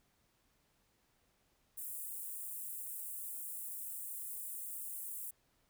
white high-pass noise, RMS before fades -44 dBFS, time 1.77-5.31 s, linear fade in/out 10 ms, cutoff 8200 Hz, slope 48 dB/octave, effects pink hiss -75 dBFS RMS until 5.69 s

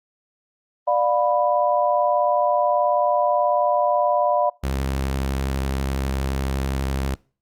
sine chord, B diminished, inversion first, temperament just, 592.7 / 711.2 / 987.8 Hz, D5 / F5 / B5, +16 / +31 / 0 cents, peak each -20 / -21 / -22 dBFS, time 0.87-4.5 s, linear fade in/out 10 ms
sawtooth tone with vibrato, 67.2 Hz, C2, 47 cents sharp, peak -18 dBFS, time 4.63-7.15 s, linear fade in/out 10 ms, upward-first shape sine, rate 12 Hz, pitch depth 23 cents each way
effects noise-tail reverb RT60 0.4 s tail -25 dB re dry + Opus 24 kbps

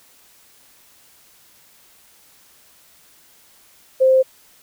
sine tone, 523.3 Hz, C5, in tune, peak -10 dBFS, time 4-4.23 s, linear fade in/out 20 ms, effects white hiss -52 dBFS RMS until 4.62 s

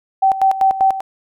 sine tone with tremolo, 771 Hz, G5, 29 cents flat, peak -9 dBFS, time 0.22-1.01 s, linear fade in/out 10 ms, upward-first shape square, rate 5.1 Hz, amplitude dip 75%, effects none

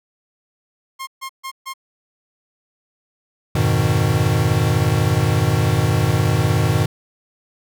sawtooth tone bursts, 1066 Hz, C6, 32 cents sharp, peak -23 dBFS, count 4, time 0.99-1.738 s, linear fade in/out 20 ms, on 82 ms, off 140 ms
square chord, F half-diminished seventh, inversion none, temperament equal, 87.31 / 103.83 / 123.47 / 155.56 Hz, F2 / Ab2 / Cb3 / Eb3, 0 / 0 / 0 / 0 cents, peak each -25 / -20 / -20 / -21 dBFS, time 3.55-6.86 s, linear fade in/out 5 ms
effects none

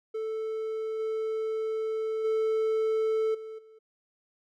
triangle tone with level steps, 440 Hz, A4, in tune, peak -28 / -26 / -22 / -36 / -49 dBFS, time 0.14-3.79 s, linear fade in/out 10 ms, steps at 0.99 / 2.24 / 3.34 / 3.58 s, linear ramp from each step 10 ms, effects none

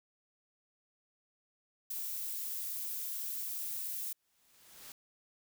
violet noise, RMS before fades -39 dBFS, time 1.9-4.13 s, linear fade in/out 5 ms
white noise with exponential growth, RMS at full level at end -48 dBFS, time 4.04-4.92 s, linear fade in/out 1 ms, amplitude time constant 190 ms
effects none

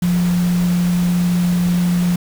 sine tone in noise, 176.5 Hz, F3, 19 cents sharp, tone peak -13 dBFS, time 0.02-2.16 s, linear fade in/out 5 ms, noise pink, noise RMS -30 dBFS, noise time 0.02-2.16 s, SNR +14 dB, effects none

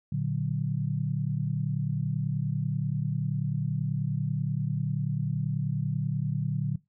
sine chord, Bb augmented, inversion none, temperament equal, 116.54 / 146.83 / 185 Hz, Bb2 / D3 / F#3, 0 / 0 / 0 cents, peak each -32 / -28 / -33 dBFS, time 0.12-6.76 s, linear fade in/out 5 ms, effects noise-tail reverb RT60 0.2 s tail -21 dB re dry

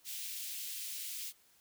white high-pass noise, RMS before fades -42 dBFS, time 0.04-1.33 s, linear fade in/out 50 ms, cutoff 2400 Hz, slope 24 dB/octave, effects white hiss -67 dBFS RMS until 1.6 s

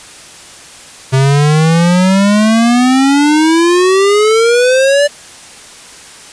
square exponential sweep, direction up, 130.81 to 587.3 Hz, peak -7 dBFS, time 1.12-5.08 s, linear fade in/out 20 ms, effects white hiss -34 dBFS RMS until 6.32 s + resampled to 22050 Hz

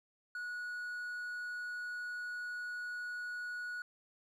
triangle tone, 1461 Hz, F#6, 22 cents flat, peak -37 dBFS, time 0.35-3.82 s, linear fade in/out 2 ms, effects none

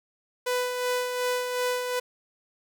sawtooth tone with tremolo, 497.1 Hz, B4, 11 cents sharp, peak -20 dBFS, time 0.46-2 s, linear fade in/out 10 ms, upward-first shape sine, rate 2.7 Hz, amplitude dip 45%, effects none

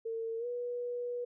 sine tone with pitch glide, 453.4 to 485.9 Hz, A#4 to B4, -48 to -28 cents, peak -34 dBFS, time 0.05-1.25 s, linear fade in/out 10 ms, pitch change +120 cents, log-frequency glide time 0.38-0.46 s, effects none

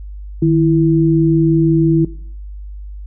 sine tone pair together, 155.55 / 329.6 Hz, D#3 / E4, 0 / 0 cents, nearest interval octave + minor second, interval 1300 cents, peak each -12 dBFS, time 0.42-2.05 s, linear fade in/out 5 ms, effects noise-tail reverb RT60 0.5 s tail -17 dB re dry + added 50 Hz sine -27 dBFS peak until 3.06 s

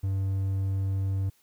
triangle tone, 96.7 Hz, G2, 23 cents flat, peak -23 dBFS, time 0.03-1.3 s, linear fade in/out 10 ms, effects white hiss -65 dBFS RMS until 1.42 s

